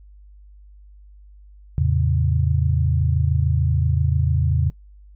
sine tone cluster, 83.3 / 110.6 / 136.6 Hz, E2 / A2 / C#3, +19 / +9 / -25 cents, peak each -19 / -24 / -20 dBFS, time 1.78-4.7 s, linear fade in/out 0 ms, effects noise-tail reverb RT60 0.1 s tail -21 dB re dry + added 50 Hz sine -43 dBFS peak until 5.15 s

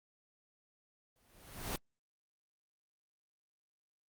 pink noise with exponential growth, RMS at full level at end -35 dBFS, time 1.16-1.76 s, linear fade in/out 1 ms, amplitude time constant 130 ms, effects Opus 24 kbps

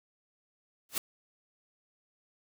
white noise with exponential growth, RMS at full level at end -26 dBFS, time 0.89-0.98 s, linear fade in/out 1 ms, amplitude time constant 18 ms, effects none

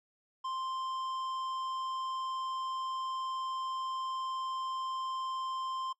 triangle tone with tanh clipping, 1046.5 Hz, C6, in tune, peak -36 dBFS, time 0.44-5.93 s, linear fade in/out 10 ms, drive 14 dB, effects noise-tail reverb RT60 0.1 s tail -23 dB re dry

